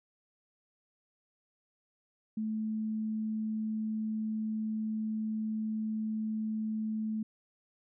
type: tone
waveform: sine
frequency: 217.7 Hz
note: A3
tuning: 18 cents flat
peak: -31 dBFS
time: 2.37-7.23 s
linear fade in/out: 5 ms
effects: none